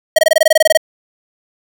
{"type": "tone bursts", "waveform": "square", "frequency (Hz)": 635, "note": "D#5", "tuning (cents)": 35, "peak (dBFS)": -6, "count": 13, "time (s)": [0.16, 0.774], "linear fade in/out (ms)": 5, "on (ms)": 26, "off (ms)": 23, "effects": ["8-bit"]}